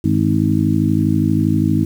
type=harmonic tone with a mistuned harmonic; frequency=52.5 Hz; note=G#1; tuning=19 cents sharp; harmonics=2 / 3 / 4 / 5 / 6; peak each=-19 / -19 / -19 / -19 / -19 dBFS; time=0.04-1.85 s; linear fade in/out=5 ms; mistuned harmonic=2; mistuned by=-94 cents; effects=7-bit